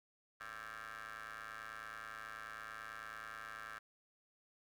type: ring-modulated tone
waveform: 20% pulse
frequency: 109.2 Hz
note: A2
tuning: 13 cents flat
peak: -39 dBFS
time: 0.4-3.79 s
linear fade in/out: 10 ms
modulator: 1460 Hz
effects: none

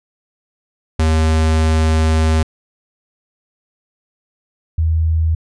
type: tone pair in turn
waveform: square / sine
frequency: 79.3 / 80.5 Hz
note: D#2 / E2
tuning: +33 / -41 cents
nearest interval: unison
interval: 26 cents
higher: second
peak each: -12 dBFS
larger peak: neither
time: 0.99-2.43 / 4.78-5.35 s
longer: first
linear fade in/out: 5 ms
effects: resampled to 22050 Hz

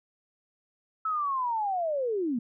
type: linear sweep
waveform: sine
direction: down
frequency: 1312 to 220 Hz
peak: -26 dBFS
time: 1.05-2.39 s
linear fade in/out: 5 ms
effects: none

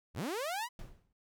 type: linear sweep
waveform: sawtooth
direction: up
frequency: 46.25 to 1013 Hz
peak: -31 dBFS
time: 0.14-0.69 s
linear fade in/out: 50 ms
type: noise with exponential decay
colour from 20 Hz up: brown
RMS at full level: -40 dBFS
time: 0.79-1.13 s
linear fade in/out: 2 ms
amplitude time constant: 72 ms
effects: none

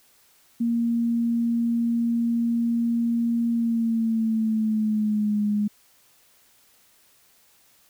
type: tone with pitch glide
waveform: sine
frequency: 233.6 to 208.1 Hz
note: A#3 to G#3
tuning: +4 to +4 cents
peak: -20 dBFS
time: 0.6-5.68 s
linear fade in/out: 10 ms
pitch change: -200 cents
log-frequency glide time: 3.5-5.42 s
effects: white hiss -59 dBFS RMS until 7.89 s

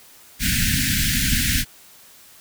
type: band-stop noise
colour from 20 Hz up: pink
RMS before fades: -20 dBFS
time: 0.39-1.65 s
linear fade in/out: 50 ms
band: 280 to 1500 Hz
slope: 96 dB/octave
effects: white hiss -48 dBFS RMS until 2.4 s

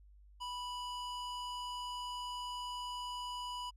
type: tone with band-pass filter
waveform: square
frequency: 985 Hz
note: B5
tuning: 5 cents flat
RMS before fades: -42 dBFS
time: 0.4-3.71 s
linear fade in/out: 20 ms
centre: 2600 Hz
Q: 0.65
effects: added 50 Hz sine -57 dBFS peak until 3.76 s + resampled to 32000 Hz

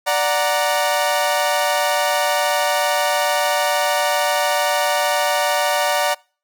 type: chord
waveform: sawtooth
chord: D augmented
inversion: none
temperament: equal with one note detuned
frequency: 587.3 / 737.4 / 932.3 Hz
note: D5 / F#5 / A#5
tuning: 0 / -6 / 0 cents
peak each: -16 / -17 / -18 dBFS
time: 0.06-6.15 s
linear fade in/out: 20 ms
effects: noise-tail reverb RT60 0.4 s tail -26 dB re dry

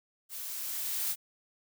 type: noise with level ramp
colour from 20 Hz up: blue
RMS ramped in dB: -41 to -31 dBFS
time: 0.29-1.16 s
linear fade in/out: 50 ms
effects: none

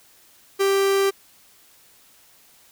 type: tone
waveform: 45% pulse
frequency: 392.3 Hz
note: G4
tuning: 1 cent sharp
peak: -17 dBFS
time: 0.59-1.11 s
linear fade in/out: 20 ms
effects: white hiss -54 dBFS RMS until 2.71 s

